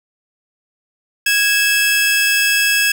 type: tone pair together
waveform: sawtooth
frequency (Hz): 1649.9 / 2619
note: G#6 / E7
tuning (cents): -12 / -12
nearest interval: minor sixth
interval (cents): 800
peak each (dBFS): -12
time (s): 1.26-2.92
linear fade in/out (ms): 5
effects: 8-bit